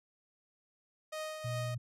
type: tone with tremolo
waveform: sawtooth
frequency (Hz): 622.3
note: D#5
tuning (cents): 0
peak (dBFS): -33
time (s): 1.12-1.75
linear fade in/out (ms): 10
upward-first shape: triangle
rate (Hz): 2.7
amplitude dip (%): 50
type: tone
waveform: sine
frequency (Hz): 120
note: B2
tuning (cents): -49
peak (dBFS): -35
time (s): 1.44-1.78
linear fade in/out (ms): 10
effects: low-pass 12000 Hz 12 dB/octave